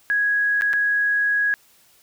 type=tone with dropouts; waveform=sine; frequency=1661.2 Hz; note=G#6; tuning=in tune; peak=-17 dBFS; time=0.1-1.54 s; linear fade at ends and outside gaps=0 ms; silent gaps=0.611-0.62 / 0.731-0.736 s; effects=white hiss -56 dBFS RMS until 2.02 s